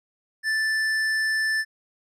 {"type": "tone with hard clipping", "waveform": "triangle", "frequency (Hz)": 1760, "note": "A6", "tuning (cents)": 0, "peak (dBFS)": -23, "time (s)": [0.43, 1.65], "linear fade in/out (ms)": 50, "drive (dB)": 13, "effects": []}